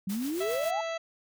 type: exponential sweep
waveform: sine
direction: up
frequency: 185 to 880 Hz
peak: -29 dBFS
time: 0.07-0.81 s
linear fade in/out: 5 ms
type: noise with tremolo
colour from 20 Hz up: white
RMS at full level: -41 dBFS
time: 0.09-0.71 s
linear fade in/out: 10 ms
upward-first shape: sine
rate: 7.4 Hz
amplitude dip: 45%
type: harmonic tone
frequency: 659.3 Hz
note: E5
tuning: in tune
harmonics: 1 / 2 / 3 / 4 / 5 / 6 / 7 / 9 / 10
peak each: -32 / -40 / -41 / -44 / -46 / -49 / -53 / -55 / -52 dBFS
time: 0.4-0.98 s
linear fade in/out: 10 ms
effects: none